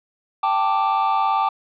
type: chord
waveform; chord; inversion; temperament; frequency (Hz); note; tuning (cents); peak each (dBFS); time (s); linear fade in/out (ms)
triangle; G suspended second; none; just; 784 / 882 / 1176; G5 / A5 / D6; 0 / +4 / +2; -19; 0.43-1.49; 5
effects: tanh soft clip ceiling -8 dBFS + resampled to 11025 Hz